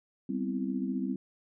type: chord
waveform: sine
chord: C major seventh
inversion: second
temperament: equal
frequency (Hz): 196 / 246.9 / 261.6 / 329.6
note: G3 / B3 / C4 / E4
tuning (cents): 0 / 0 / 0 / 0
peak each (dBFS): -34 / -37 / -33 / -39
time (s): 0.29-1.16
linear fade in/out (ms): 5
effects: none